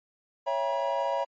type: chord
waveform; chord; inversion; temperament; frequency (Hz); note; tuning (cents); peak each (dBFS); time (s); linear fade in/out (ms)
triangle; C# diminished seventh; none; just; 554.4 / 665.2 / 798.3 / 957.9; C#5 / E5 / G5 / Bb5; 0 / +16 / +31 / +47; -28 / -30 / -34 / -28; 0.46-1.25; 20
effects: MP3 32 kbps